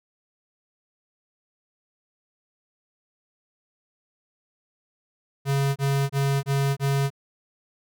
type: tone bursts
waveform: square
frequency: 138.59 Hz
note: C#3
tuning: in tune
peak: -21 dBFS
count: 5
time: 5.45-7.104 s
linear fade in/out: 50 ms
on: 310 ms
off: 26 ms
effects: none